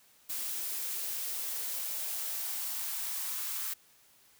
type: noise with high-pass filter sweep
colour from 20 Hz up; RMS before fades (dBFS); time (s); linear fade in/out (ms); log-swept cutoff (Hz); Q
blue; -36; 0.29-3.74; 10; 260 to 1200; 2.1
effects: white hiss -63 dBFS RMS until 4.39 s